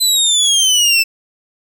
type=exponential sweep; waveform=25% pulse; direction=down; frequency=4067 to 2637 Hz; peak=-6 dBFS; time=0-1.04 s; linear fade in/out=20 ms; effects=none